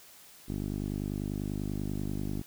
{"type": "tone with low-pass filter", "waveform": "10% pulse", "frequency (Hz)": 50.2, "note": "G1", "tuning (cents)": 42, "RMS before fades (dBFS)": -34, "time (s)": [0.48, 2.42], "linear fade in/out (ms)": 10, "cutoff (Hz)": 330, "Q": 1.3, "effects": ["white hiss -54 dBFS RMS until 2.46 s"]}